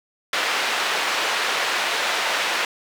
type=band-pass noise; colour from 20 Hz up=white; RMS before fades=-23 dBFS; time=0.33-2.65 s; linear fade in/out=2 ms; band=520 to 2900 Hz; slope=12 dB/octave; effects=none